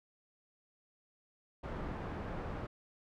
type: low-pass noise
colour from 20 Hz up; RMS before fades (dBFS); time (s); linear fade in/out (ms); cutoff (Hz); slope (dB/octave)
pink; -41; 1.63-2.67; 10; 1300; 12
effects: none